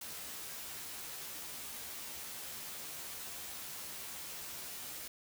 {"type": "noise with comb filter", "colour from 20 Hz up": "white", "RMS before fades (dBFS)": -45, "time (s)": [0.01, 5.08], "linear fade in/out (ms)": 5, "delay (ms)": 13, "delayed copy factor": 0.65, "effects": []}